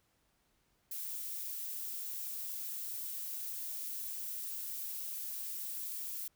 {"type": "noise", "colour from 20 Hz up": "violet", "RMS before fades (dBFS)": -41, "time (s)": [0.91, 6.28], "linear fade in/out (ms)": 5, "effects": ["pink hiss -75 dBFS RMS until 6.35 s"]}